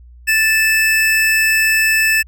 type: tone pair together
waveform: square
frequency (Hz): 1760 / 2618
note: A6 / E7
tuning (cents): 0 / -13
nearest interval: perfect fifth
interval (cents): 687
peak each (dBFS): -15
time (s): 0.27-2.23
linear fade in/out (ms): 20
effects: added 60 Hz sine -38 dBFS peak until 2.27 s